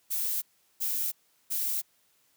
violet noise bursts, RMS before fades -30 dBFS, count 3, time 0.1-1.82 s, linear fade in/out 20 ms, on 320 ms, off 380 ms, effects white hiss -68 dBFS RMS until 2.36 s + high-pass 60 Hz 12 dB/octave

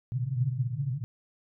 pink band-pass noise, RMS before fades -30 dBFS, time 0.12-1.04 s, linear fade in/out 0 ms, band 120 to 140 Hz, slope 96 dB/octave, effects none

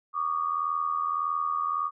sine tone pair together, 1134 / 1215.7 Hz, C#6 / D#6, +39 / -41 cents, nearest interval minor second, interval 120 cents, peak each -29 / -28 dBFS, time 0.13-1.91 s, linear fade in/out 50 ms, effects none

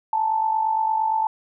sine tone with amplitude modulation, 880 Hz, A5, in tune, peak -16 dBFS, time 0.13-1.27 s, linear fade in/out 2 ms, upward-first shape sine, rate 48.7 Hz, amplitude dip 60%, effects none

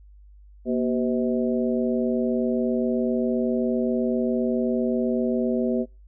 harmonic tone with a mistuned harmonic, 127.6 Hz, C3, 43 cents flat, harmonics 2 / 3 / 4 / 5, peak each -23 / -27 / -29 / -31 dBFS, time 0.65-5.86 s, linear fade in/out 50 ms, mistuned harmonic 2, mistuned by -120 cents, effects noise-tail reverb RT60 0.3 s tail -26 dB re dry + added 50 Hz sine -46 dBFS peak until 6.07 s

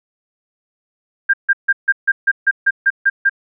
sine tone bursts, 1596 Hz, G6, 31 cents sharp, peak -9 dBFS, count 11, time 1.29-3.296 s, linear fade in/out 10 ms, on 46 ms, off 150 ms, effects none

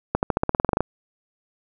accelerating click train, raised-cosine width 1 ms, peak -5 dBFS, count 13, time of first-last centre 0.15-0.806 s, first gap 79 ms, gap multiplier 0.93, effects none

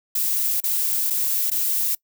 violet noise with dropouts, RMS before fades -22 dBFS, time 0.15-1.95 s, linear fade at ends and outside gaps 5 ms, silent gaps 0.604-0.637 / 1.102-1.105 / 1.502-1.514 s, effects noise-tail reverb RT60 0.1 s tail -24 dB re dry

